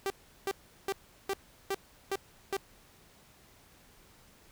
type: tone bursts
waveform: sawtooth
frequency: 391.1 Hz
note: G4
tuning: 4 cents flat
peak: -26 dBFS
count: 7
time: 0.06-2.567 s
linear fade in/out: 0 ms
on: 41 ms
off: 370 ms
effects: pink hiss -60 dBFS RMS until 4.51 s